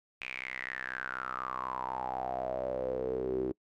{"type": "tone with band-pass filter sweep", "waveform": "sawtooth", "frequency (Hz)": 64.1, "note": "C2", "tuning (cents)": -35, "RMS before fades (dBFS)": -36, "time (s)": [0.21, 3.52], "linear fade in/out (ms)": 5, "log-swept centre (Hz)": [2500, 350], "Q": 8.9, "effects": ["noise-tail reverb RT60 0.1 s tail -25 dB re dry"]}